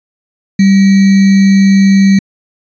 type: tone with sample-and-hold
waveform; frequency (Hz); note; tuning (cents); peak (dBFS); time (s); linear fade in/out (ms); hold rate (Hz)
sine; 195.2; G3; -7; -3; 0.59-2.19; 5; 2100
effects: resampled to 16000 Hz